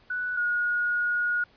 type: tone pair in turn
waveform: sine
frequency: 1480 / 1443.7 Hz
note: F#6 / F#6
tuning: 0 / -43 cents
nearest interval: unison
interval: 43 cents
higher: first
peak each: -27 / -23 dBFS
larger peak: second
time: 0.1-0.37 / 0.37-1.44 s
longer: second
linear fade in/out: 5 ms
effects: pink hiss -59 dBFS RMS until 1.56 s + resampled to 11025 Hz